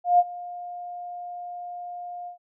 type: tone with ADSR envelope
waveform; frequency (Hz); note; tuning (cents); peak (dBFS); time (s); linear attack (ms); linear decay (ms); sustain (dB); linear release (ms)
sine; 708; F5; +23; -12; 0.04-2.38; 150; 41; -21; 110
effects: none